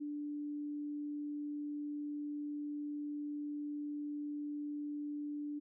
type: tone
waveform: sine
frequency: 293.7 Hz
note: D4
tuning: in tune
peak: -38 dBFS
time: 0-5.6 s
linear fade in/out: 20 ms
effects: none